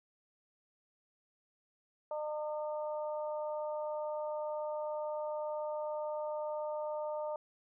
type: harmonic tone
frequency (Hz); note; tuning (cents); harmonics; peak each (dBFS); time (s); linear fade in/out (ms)
303; D#4; -46; 2 / 3 / 4; -36 / -42 / -49; 2.11-7.36; 2
effects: none